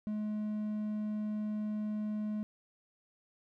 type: tone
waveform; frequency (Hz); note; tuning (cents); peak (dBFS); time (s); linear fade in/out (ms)
triangle; 212.1; G#3; +37; -31; 0.07-2.43; 0
effects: none